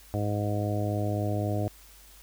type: harmonic tone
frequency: 103.83 Hz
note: G#2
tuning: in tune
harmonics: 1 / 2 / 3 / 4 / 5 / 6 / 7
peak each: -28 / -36 / -34 / -39 / -38 / -35 / -38 dBFS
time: 0.14-1.68 s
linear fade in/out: 0 ms
effects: added 50 Hz sine -54 dBFS peak until 2.22 s + white hiss -54 dBFS RMS until 2.22 s

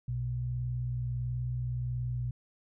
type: tone pair together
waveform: sine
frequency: 61 / 122.46 Hz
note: B1 / B2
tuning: -21 / -14 cents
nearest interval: octave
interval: 1207 cents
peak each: -39 / -31 dBFS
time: 0.08-2.31 s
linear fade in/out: 5 ms
effects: none

